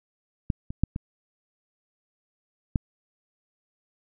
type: clicks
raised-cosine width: 5 ms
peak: -11 / -21 / -8 / -18 / -10 dBFS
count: 5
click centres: 0.502 / 0.705 / 0.836 / 0.961 / 2.758 s
effects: none